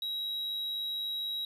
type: tone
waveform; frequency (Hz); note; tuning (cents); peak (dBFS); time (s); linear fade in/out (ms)
triangle; 3851; B7; -44; -31; 0.02-1.45; 2
effects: resampled to 32000 Hz + 12-bit